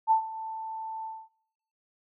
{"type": "tone with ADSR envelope", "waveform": "sine", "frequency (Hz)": 886, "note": "A5", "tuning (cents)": 12, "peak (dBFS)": -17, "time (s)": [0.07, 1.29], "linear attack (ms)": 41, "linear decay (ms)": 100, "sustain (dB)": -17, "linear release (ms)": 240, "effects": ["noise-tail reverb RT60 0.9 s tail -20 dB re dry"]}